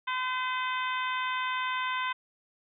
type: harmonic tone with a mistuned harmonic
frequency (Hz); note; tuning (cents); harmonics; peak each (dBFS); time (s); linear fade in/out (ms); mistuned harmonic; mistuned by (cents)
510; C5; -44; 2 / 3 / 4 / 5 / 6 / 7; -31 / -35 / -37 / -39 / -41 / -42; 0.07-2.13; 10; 6; +18
effects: none